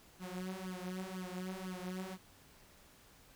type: tone with flanger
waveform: sawtooth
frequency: 185 Hz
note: F#3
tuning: in tune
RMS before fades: -43 dBFS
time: 0.19-2.18 s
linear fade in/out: 50 ms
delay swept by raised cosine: 0.61 to 6.11 ms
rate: 2 Hz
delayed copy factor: +1
effects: pink hiss -62 dBFS RMS until 3.35 s